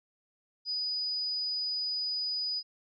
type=tone; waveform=sine; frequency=4960 Hz; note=D#8; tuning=6 cents flat; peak=-30 dBFS; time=0.65-2.63 s; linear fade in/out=50 ms; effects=none